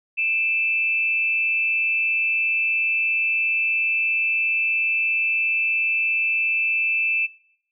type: tone pair together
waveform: sine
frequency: 2400 / 2637 Hz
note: D7 / E7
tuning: +37 / 0 cents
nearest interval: major second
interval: 163 cents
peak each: -28 / -20 dBFS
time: 0.17-7.27 s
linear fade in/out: 20 ms
effects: noise-tail reverb RT60 0.7 s tail -21 dB re dry